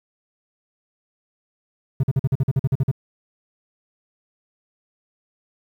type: tone bursts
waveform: triangle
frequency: 133.4 Hz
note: C3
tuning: 34 cents sharp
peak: -13 dBFS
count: 12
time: 2-2.914 s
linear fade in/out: 5 ms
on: 34 ms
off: 46 ms
effects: 9-bit